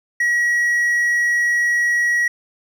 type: tone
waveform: triangle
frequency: 1914 Hz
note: A#6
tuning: 45 cents sharp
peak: -13 dBFS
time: 0.2-2.28 s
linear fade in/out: 5 ms
effects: none